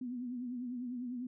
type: tone with vibrato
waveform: sine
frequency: 246.9 Hz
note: B3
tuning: in tune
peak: -37 dBFS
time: 0.01-1.27 s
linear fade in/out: 5 ms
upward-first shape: triangle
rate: 10 Hz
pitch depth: 81 cents each way
effects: none